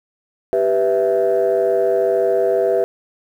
sine chord, E minor, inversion first, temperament equal, 392 / 493.9 / 659.3 Hz, G4 / B4 / E5, 0 / 0 / 0 cents, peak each -17 dBFS, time 0.53-2.84 s, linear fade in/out 0 ms, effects tanh soft clip ceiling -8 dBFS + 8-bit

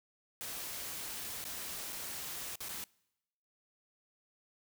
white noise with dropouts, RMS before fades -42 dBFS, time 0.41-2.84 s, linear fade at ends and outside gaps 0 ms, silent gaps 1.441-1.452 / 1.924-1.928 / 2.556-2.605 / 2.686-2.691 s, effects noise-tail reverb RT60 0.9 s tail -25 dB re dry

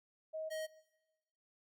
sine / square tone pair in turn, 632 / 629.4 Hz, D#5 / D#5, +27 / +20 cents, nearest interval unison, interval 7 cents, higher first, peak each -39 / -40 dBFS, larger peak first, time 0.33-0.5 / 0.5-0.67 s, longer neither, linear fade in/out 20 ms, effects noise-tail reverb RT60 1.0 s tail -19 dB re dry + Opus 48 kbps

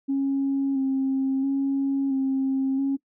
sine tone with vibrato, 270.8 Hz, C#4, 40 cents flat, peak -20 dBFS, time 0.08-2.97 s, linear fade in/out 20 ms, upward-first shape square, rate 0.74 Hz, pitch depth 21 cents each way, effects noise-tail reverb RT60 0.1 s tail -20 dB re dry + tanh soft clip ceiling -17 dBFS

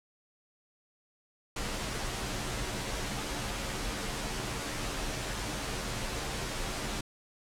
pink noise with comb filter, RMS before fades -35 dBFS, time 1.56-7.01 s, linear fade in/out 5 ms, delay 12 ms, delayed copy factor -0.7, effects low-pass 9000 Hz 12 dB/octave

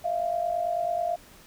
sine tone pair together, 644 / 693.2 Hz, E5 / F5, -41 / -13 cents, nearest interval minor second, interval 128 cents, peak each -30 / -26 dBFS, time 0.04-1.16 s, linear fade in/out 10 ms, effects pink hiss -52 dBFS RMS until 1.46 s

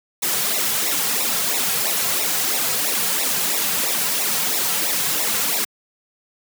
white noise with flanger, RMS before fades -21 dBFS, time 0.22-5.65 s, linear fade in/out 10 ms, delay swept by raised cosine 0.63 to 3.43 ms, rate 3 Hz, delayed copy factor -0.9, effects high-pass 150 Hz 12 dB/octave

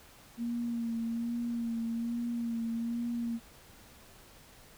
sine tone with vibrato, 233.1 Hz, A#3, in tune, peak -31 dBFS, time 0.37-3.4 s, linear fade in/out 50 ms, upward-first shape sine, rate 1.2 Hz, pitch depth 31 cents each way, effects pink hiss -56 dBFS RMS until 4.77 s

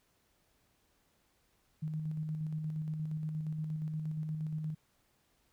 sine tone with tremolo, 155.56 Hz, D#3, in tune, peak -33 dBFS, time 1.82-4.75 s, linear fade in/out 10 ms, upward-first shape square, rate 8.5 Hz, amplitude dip 30%, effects pink hiss -73 dBFS RMS until 5.52 s

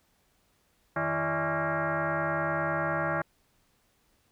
sine tone with frequency modulation, 403.9 Hz, G#4, 48 cents flat, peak -26 dBFS, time 0.96-3.22 s, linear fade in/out 5 ms, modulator 246 Hz, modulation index 5.4, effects pink hiss -69 dBFS RMS until 4.31 s

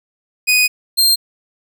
sawtooth tone pair in turn, 2489 / 4186 Hz, D#7 / C8, 0 / 0 cents, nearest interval major sixth, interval 900 cents, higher second, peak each -7 dBFS, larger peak neither, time 0.47-0.68 / 0.97-1.16 s, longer first, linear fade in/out 20 ms, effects none

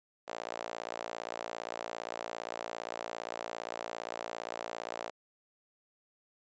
sawtooth tone with high-pass filter, 57.5 Hz, A#1, 23 cents flat, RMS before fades -41 dBFS, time 0.27-5.11 s, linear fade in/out 20 ms, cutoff 610 Hz, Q 2.1, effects resampled to 16000 Hz

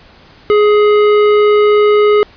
triangle tone with hard clipping, 418.4 Hz, G#4, 13 cents sharp, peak -8 dBFS, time 0.5-2.23 s, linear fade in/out 0 ms, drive 16 dB, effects pink hiss -42 dBFS RMS until 2.36 s + resampled to 11025 Hz

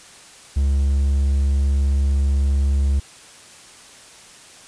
triangle tone, 69.3 Hz, C#2, in tune, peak -13 dBFS, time 0.56-3 s, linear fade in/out 10 ms, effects white hiss -44 dBFS RMS until 4.67 s + resampled to 22050 Hz

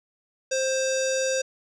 square tone with low-pass filter, 527 Hz, C5, 12 cents sharp, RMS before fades -25 dBFS, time 0.51-1.42 s, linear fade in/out 10 ms, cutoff 6400 Hz, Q 5.3, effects none

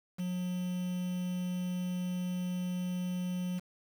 triangle tone with quantisation, 180.4 Hz, F#3, 44 cents flat, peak -30 dBFS, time 0.18-3.6 s, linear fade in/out 20 ms, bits 8, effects none

